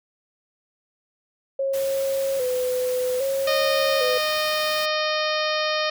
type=tone with vibrato; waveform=sine; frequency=523.3 Hz; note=C5; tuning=in tune; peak=-21 dBFS; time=1.59-4.18 s; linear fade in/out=5 ms; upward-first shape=square; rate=0.62 Hz; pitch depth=65 cents each way
type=noise; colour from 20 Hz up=white; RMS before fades=-36 dBFS; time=1.73-4.86 s; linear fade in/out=10 ms
type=harmonic tone; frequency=615 Hz; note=D#5; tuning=20 cents flat; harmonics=1 / 2 / 3 / 4 / 5 / 6 / 7 / 8 / 9; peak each=-25 / -28 / -30 / -31 / -32 / -33 / -33 / -34 / -35 dBFS; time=3.47-5.9 s; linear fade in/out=5 ms
effects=none